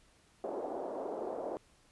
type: band-pass noise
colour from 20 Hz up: pink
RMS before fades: -39 dBFS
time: 0.44-1.57 s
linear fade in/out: 0 ms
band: 350 to 750 Hz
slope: 24 dB/octave
effects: pink hiss -66 dBFS RMS until 1.91 s + resampled to 24000 Hz